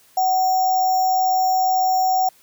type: tone with sample-and-hold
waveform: sine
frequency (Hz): 749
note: F#5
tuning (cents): +21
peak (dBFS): -15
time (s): 0.17-2.29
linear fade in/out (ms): 5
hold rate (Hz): 6300
effects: white hiss -54 dBFS RMS until 2.42 s